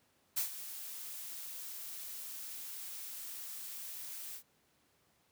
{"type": "noise with ADSR envelope", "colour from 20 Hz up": "blue", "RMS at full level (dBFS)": -32, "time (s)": [0.36, 4.43], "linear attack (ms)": 16, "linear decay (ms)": 110, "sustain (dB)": -13, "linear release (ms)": 82, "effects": ["pink hiss -72 dBFS RMS until 5.31 s", "high-pass 100 Hz 12 dB/octave"]}